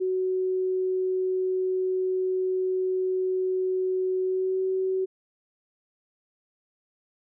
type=tone with pitch glide; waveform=sine; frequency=372.5 to 377.3 Hz; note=F#4 to F#4; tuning=+12 to +34 cents; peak=-23 dBFS; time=0-5.06 s; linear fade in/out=20 ms; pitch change=+22 cents; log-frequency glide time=4.22-4.61 s; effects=none